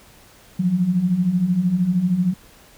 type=beating tone pair; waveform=sine; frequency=170 / 183 Hz; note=F3 / F#3; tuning=-46 / -19 cents; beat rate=13 Hz; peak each=-23 / -17 dBFS; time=0.59-2.34 s; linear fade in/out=10 ms; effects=pink hiss -49 dBFS RMS until 2.77 s